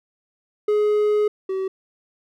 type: tone pair in turn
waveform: triangle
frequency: 420 / 381.4 Hz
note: G#4 / G4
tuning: +19 / -47 cents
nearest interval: major second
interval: 166 cents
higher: first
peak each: -14 / -20 dBFS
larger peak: first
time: 0.68-1.28 / 1.49-1.68 s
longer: first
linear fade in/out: 5 ms
effects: none